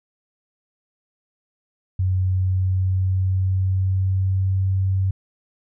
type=tone with pitch glide; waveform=sine; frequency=93 to 95.34 Hz; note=F#2 to G2; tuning=+9 to -48 cents; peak=-17 dBFS; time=1.99-5.11 s; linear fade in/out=5 ms; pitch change=+43 cents; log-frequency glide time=2.22-4.63 s; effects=none